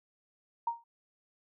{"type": "tone with exponential decay", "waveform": "sine", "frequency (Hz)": 932.3, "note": "A#5", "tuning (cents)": 0, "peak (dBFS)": -25, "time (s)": [0.67, 0.84], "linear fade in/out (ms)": 5, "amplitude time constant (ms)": 35, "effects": []}